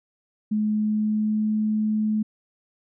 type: tone with pitch glide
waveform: sine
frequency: 212.9 to 214.8 Hz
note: G#3 to A3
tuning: +43 to -41 cents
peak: -20 dBFS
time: 0.51-2.23 s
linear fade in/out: 10 ms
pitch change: +16 cents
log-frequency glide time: 0.72-1.56 s
effects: none